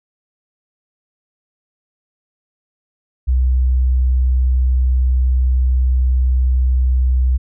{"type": "tone", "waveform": "sine", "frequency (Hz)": 63.5, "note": "B1", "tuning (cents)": 49, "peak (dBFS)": -11, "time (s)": [3.27, 7.38], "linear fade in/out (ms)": 20, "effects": []}